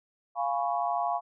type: chord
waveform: sine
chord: C# dominant seventh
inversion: first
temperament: equal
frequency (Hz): 698.5 / 830.6 / 987.8 / 1108.7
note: E#5 / G#5 / B5 / C#6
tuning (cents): 0 / 0 / 0 / 0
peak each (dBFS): -29 / -32 / -34 / -34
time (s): 0.35-1.21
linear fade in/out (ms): 50
effects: none